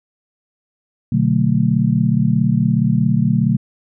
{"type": "chord", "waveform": "sine", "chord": "B minor seventh", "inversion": "none", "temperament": "just", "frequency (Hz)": [123.47, 148.16, 185.21, 222.2], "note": ["B2", "D3", "F#3", "A3"], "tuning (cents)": [0, 16, 2, 17], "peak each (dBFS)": -18, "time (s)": [1.12, 3.57], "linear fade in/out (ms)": 5, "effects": []}